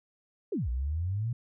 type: exponential two-way sweep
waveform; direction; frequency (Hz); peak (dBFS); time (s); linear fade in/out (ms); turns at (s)
sine; down then up; 466.2 to 58.27 to 123.2; -28; 0.52-1.33; 5; 0.69
effects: none